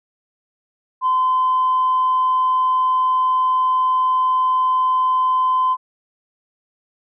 sine tone, 1026 Hz, C6, 34 cents flat, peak -13 dBFS, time 1.01-5.77 s, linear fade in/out 50 ms, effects tanh soft clip ceiling -10 dBFS

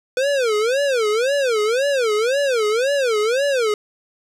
square tone with vibrato, 490 Hz, B4, 14 cents flat, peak -17 dBFS, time 0.17-3.74 s, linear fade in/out 2 ms, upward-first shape sine, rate 1.9 Hz, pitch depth 270 cents each way, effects low-pass 8000 Hz 12 dB/octave + 9-bit

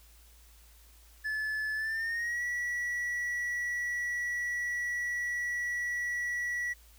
triangle tone with pitch glide, 1729 to 1940.7 Hz, A6 to B6, -31 to -31 cents, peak -29 dBFS, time 1.24-6.74 s, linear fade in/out 20 ms, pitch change +200 cents, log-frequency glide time 1.75-2.43 s, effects added 56 Hz sine -56 dBFS peak until 6.98 s + white hiss -61 dBFS RMS until 6.98 s

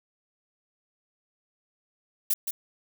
violet noise with echo, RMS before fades -24 dBFS, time 2.3-2.34 s, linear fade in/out 5 ms, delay 170 ms, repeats 1, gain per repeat -6 dB, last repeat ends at 2.51 s, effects none

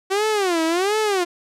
sawtooth tone with vibrato, 374.4 Hz, F#4, 20 cents sharp, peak -14 dBFS, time 0.1-1.25 s, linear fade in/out 20 ms, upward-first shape sine, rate 1.4 Hz, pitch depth 260 cents each way, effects low-pass 10000 Hz 12 dB/octave

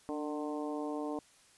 harmonic tone with a mistuned harmonic, 150.6 Hz, D3, 44 cents sharp, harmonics 2 / 3 / 4 / 5 / 6 / 7, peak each -37 / -41 / -43 / -45 / -47 / -48 dBFS, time 0.09-1.19 s, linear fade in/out 0 ms, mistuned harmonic 2, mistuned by -33 cents, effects white hiss -63 dBFS RMS until 1.57 s + resampled to 24000 Hz

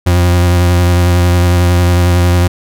40% pulse tone with vibrato, 88.1 Hz, F2, 16 cents sharp, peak -6 dBFS, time 0.06-2.48 s, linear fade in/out 10 ms, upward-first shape sine, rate 11 Hz, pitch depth 23 cents each way, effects none

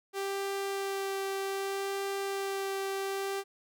sawtooth tone with vibrato, 392 Hz, G4, in tune, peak -28 dBFS, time 0.13-3.44 s, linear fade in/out 50 ms, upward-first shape sine, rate 0.64 Hz, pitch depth 10 cents each way, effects none

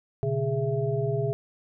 sine tone cluster, 123.1 / 142.8 / 412.9 / 664 Hz, B2 / D3 / G#4 / E5, -5 / -48 / -10 / +12 cents, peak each -29 / -29 / -28 / -33 dBFS, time 0.23-1.33 s, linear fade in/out 0 ms, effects none

